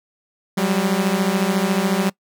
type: beating tone pair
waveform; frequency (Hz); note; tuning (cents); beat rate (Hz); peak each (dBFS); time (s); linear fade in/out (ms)
sawtooth; 185 / 199; F#3 / G3; 0 / +26; 14; -16; 0.57-2.1; 10
effects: noise-tail reverb RT60 0.1 s tail -23 dB re dry